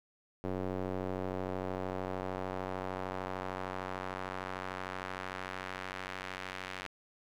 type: tone with band-pass filter sweep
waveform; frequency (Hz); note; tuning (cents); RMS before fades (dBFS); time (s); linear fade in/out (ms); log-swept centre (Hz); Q
square; 46.63; F#1; +14; -39; 0.44-6.87; 0; 430 to 2200; 1
effects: 11-bit